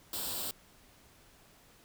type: noise with comb filter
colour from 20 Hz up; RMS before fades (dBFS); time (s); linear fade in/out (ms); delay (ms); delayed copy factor
white; -37; 0.13-0.51; 2; 0.24; +0.65
effects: pink hiss -61 dBFS RMS until 1.84 s